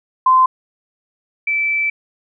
sine tone pair in turn, 1034 / 2321 Hz, C6 / D7, -21 / -21 cents, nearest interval octave + major second, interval 1400 cents, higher second, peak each -8 / -15 dBFS, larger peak first, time 0.26-0.46 / 1.47-1.9 s, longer second, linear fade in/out 5 ms, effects none

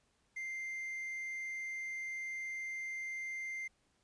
triangle tone with quantisation, 2093 Hz, C7, in tune, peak -37 dBFS, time 0.36-3.68 s, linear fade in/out 10 ms, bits 11, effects pink hiss -75 dBFS RMS until 4.03 s + resampled to 22050 Hz

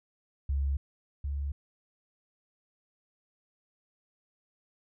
sine tone pair in turn, 69.3 / 70.67 Hz, C#2 / C#2, 0 / +34 cents, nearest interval unison, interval 34 cents, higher second, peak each -26 / -30 dBFS, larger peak first, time 0.49-0.77 / 1.24-1.52 s, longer neither, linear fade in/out 5 ms, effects none

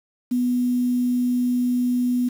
sine tone with quantisation, 246.9 Hz, B3, in tune, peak -18 dBFS, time 0.31-2.29 s, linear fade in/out 10 ms, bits 7, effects none

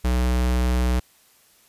square tone, 61.9 Hz, B1, 5 cents sharp, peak -19 dBFS, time 0.04-1 s, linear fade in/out 10 ms, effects white hiss -57 dBFS RMS until 1.68 s + resampled to 32000 Hz

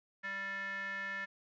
square tone with band-pass filter, 196 Hz, G3, in tune, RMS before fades -40 dBFS, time 0.23-1.26 s, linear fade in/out 20 ms, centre 1800 Hz, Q 6.4, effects resampled to 16000 Hz

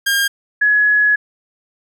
sawtooth / sine tone pair in turn, 1612 / 1687.8 Hz, G6 / G#6, +48 / +27 cents, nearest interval minor second, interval 79 cents, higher second, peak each -10 dBFS, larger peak neither, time 0.06-0.28 / 0.61-1.16 s, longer second, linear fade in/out 10 ms, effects none

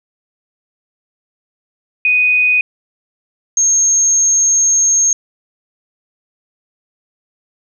sine tone pair in turn, 2489 / 6467 Hz, D#7 / G#8, 0 / -47 cents, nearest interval octave + perfect fourth, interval 1653 cents, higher second, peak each -9 dBFS, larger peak neither, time 2.05-2.61 / 3.57-5.13 s, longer second, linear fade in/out 2 ms, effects none

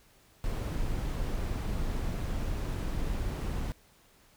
brown noise, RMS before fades -32 dBFS, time 0.44-3.72 s, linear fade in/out 0 ms, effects pink hiss -62 dBFS RMS until 4.36 s

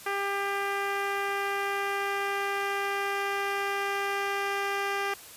10% pulse tone with low-pass filter sweep, 398.4 Hz, G4, 28 cents sharp, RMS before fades -30 dBFS, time 0.06-5.14 s, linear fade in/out 5 ms, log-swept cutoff 2500 to 3800 Hz, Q 0.9, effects white hiss -47 dBFS RMS until 5.36 s + resampled to 32000 Hz

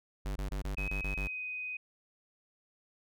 square tone bursts, 49 Hz, G1, in tune, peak -34 dBFS, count 8, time 0.25-1.277 s, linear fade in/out 10 ms, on 110 ms, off 21 ms
sine tone with pitch glide, 2538 to 2502 Hz, D#7 to D#7, +34 to +9 cents, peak -36 dBFS, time 0.77-1.77 s, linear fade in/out 5 ms, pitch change -25 cents, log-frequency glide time 1.12-1.41 s
effects none

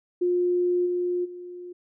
sine tone with level steps, 355.7 Hz, F4, 32 cents sharp, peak -20 / -23 / -36 dBFS, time 0.21-1.73 s, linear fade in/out 10 ms, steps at 0.85 / 1.24 s, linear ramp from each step 20 ms, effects none

